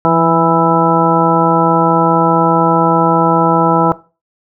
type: harmonic tone with a mistuned harmonic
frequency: 164.81 Hz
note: E3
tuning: in tune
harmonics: 1 / 2 / 3 / 4 / 5 / 6 / 8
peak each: -16 / -16 / -16 / -16 / -16 / -16 / -16 dBFS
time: 0.05-3.92 s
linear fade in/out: 0 ms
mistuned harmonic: 1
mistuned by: +45 cents
effects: noise-tail reverb RT60 0.3 s tail -17 dB re dry